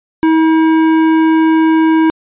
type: tone with hard clipping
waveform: triangle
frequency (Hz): 320.4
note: E4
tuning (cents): -49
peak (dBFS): -9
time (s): 0.23-2.1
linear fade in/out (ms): 0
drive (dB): 16
effects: resampled to 8000 Hz